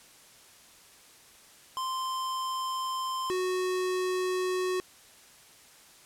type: tone pair in turn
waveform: square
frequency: 1042 / 368.4 Hz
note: C6 / F#4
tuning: -7 / -7 cents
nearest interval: octave + tritone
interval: 1800 cents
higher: first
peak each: -31 / -28 dBFS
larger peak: second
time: 1.77-3.3 / 3.3-4.8 s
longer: first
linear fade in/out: 0 ms
effects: white hiss -55 dBFS RMS until 6.05 s + low-pass 11000 Hz 12 dB/octave